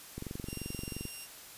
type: click train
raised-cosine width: 3 ms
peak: -26 dBFS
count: 21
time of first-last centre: 0.18-1.053 s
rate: 22.9 Hz
type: tone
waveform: 10% pulse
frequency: 2779 Hz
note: F7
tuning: 9 cents flat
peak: -35 dBFS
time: 0.45-1.28 s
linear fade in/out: 50 ms
effects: white hiss -50 dBFS RMS until 1.57 s + resampled to 32000 Hz